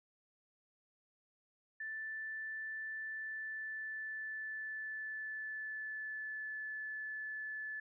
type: tone with pitch glide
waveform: sine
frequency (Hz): 1760 to 1734.8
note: A6 to A6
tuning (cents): 0 to -25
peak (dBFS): -40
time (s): 1.8-7.8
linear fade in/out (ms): 5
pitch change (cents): -25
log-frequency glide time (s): 2.98-6.57
effects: none